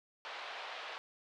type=band-pass noise; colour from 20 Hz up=pink; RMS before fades=-45 dBFS; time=0.25-0.98 s; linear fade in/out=0 ms; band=600 to 3900 Hz; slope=24 dB/octave; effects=none